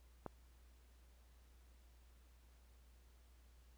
click, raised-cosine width 1 ms, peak -30 dBFS, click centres 0.263 s, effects added 60 Hz sine -63 dBFS peak until 3.77 s + pink hiss -74 dBFS RMS until 3.77 s

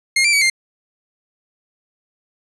sawtooth tone with pitch steps, 2136 / 2351 / 2272 / 2106 Hz, C7 / D7 / C#7 / C7, +35 / +1 / +42 / +11 cents, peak -9 dBFS, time 0.16-0.5 s, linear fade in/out 5 ms, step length 85 ms, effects resampled to 24000 Hz

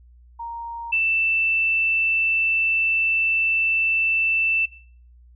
sine tone pair in turn, 932.3 / 2660 Hz, A#5 / E7, 0 / +15 cents, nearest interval octave + tritone, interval 1815 cents, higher second, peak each -29 / -17 dBFS, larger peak second, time 0.39-0.92 / 0.92-4.66 s, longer second, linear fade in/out 10 ms, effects noise-tail reverb RT60 0.5 s tail -19 dB re dry + added 60 Hz sine -47 dBFS peak until 5.35 s

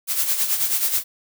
blue noise with tremolo, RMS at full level -19 dBFS, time 0.07-1.04 s, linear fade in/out 50 ms, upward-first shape sine, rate 9.3 Hz, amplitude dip 60%, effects none

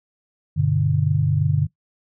sine chord, G major, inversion none, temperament equal, 98 / 123.47 / 146.83 Hz, G2 / B2 / D3, 0 / 0 / 0 cents, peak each -22 / -24 / -18 dBFS, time 0.56-1.67 s, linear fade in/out 20 ms, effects noise-tail reverb RT60 0.1 s tail -17 dB re dry

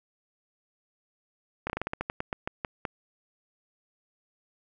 slowing click train, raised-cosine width 0.5 ms, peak -15 dBFS, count 14, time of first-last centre 1.67-2.852 s, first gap 28 ms, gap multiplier 1.18, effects none

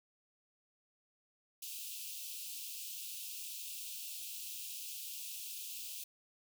white high-pass noise, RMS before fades -45 dBFS, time 1.62-6.04 s, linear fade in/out 5 ms, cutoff 2500 Hz, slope 96 dB/octave, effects none

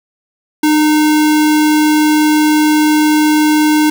sine tone with sample-and-hold, 304.3 Hz, D#4, 38 cents flat, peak -7 dBFS, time 0.63-3.9 s, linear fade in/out 5 ms, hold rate 1225 Hz, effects none

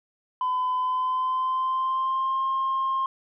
sine tone with pitch glide, 1011 to 1064.3 Hz, B5 to C6, +40 to +29 cents, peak -21 dBFS, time 0.41-3.06 s, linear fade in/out 2 ms, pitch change +89 cents, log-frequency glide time 0.73-2.45 s, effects tanh soft clip ceiling -20 dBFS

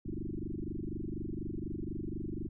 sine tone with frequency modulation, 162.9 Hz, E3, 20 cents flat, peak -35 dBFS, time 0.05-2.49 s, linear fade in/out 10 ms, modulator 24.1 Hz, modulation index 8, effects none

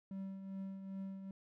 triangle tone with tremolo, 193.1 Hz, G3, 26 cents flat, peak -38 dBFS, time 0.11-1.31 s, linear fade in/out 2 ms, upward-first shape triangle, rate 2.5 Hz, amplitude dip 55%, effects none

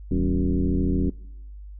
sine tone with frequency modulation, 104.6 Hz, G#2, 13 cents sharp, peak -19 dBFS, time 0.11-1.1 s, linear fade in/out 5 ms, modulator 87.5 Hz, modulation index 2.7, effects noise-tail reverb RT60 0.9 s tail -23 dB re dry + added 50 Hz sine -37 dBFS peak until 1.79 s

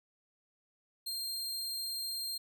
sawtooth tone, 4192 Hz, C8, 2 cents sharp, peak -33 dBFS, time 1.06-2.38 s, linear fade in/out 10 ms, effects none

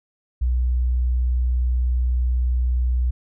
sine tone, 61.74 Hz, B1, in tune, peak -17 dBFS, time 0.41-3.11 s, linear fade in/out 10 ms, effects none

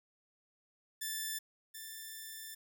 5% pulse tone pair in turn, 1760 / 1771.2 Hz, A6 / A6, 0 / +11 cents, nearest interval unison, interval 11 cents, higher second, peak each -26 / -34 dBFS, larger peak first, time 1.01-1.39 / 1.74-2.55 s, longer second, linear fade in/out 10 ms, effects none

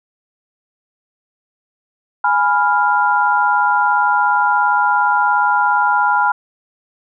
sine chord, F diminished, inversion first, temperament equal, 830.6 / 987.8 / 1396.9 Hz, Ab5 / Cb6 / F6, 0 / 0 / 0 cents, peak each -16 dBFS, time 2.24-6.32 s, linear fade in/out 5 ms, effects none

